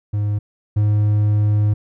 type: tone pair in turn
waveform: triangle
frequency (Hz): 103.7 / 104.78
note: G#2 / G#2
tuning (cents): -2 / +16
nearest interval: unison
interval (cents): 18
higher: second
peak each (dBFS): -15 / -11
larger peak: second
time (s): 0.13-0.39 / 0.76-1.74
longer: second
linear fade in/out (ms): 10
effects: none